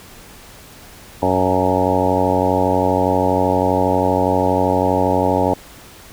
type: harmonic tone with a mistuned harmonic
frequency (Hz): 92.5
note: F#2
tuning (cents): 0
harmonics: 1 / 2 / 3 / 4 / 5 / 6 / 7 / 8 / 9 / 10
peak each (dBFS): -24 / -25 / -21 / -25 / -22 / -21 / -23 / -26 / -21 / -24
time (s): 1.22-5.54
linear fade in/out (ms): 5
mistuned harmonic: 9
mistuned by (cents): +19
effects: pink hiss -41 dBFS RMS until 6.12 s